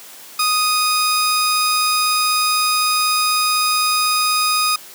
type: tone pair together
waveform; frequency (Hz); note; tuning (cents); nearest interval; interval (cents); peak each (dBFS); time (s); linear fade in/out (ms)
sawtooth; 1244.5 / 2489; D#6 / D#7; 0 / 0; octave; 1200; -13; 0.39-4.76; 5
effects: white hiss -39 dBFS RMS until 4.94 s + high-pass 200 Hz 12 dB/octave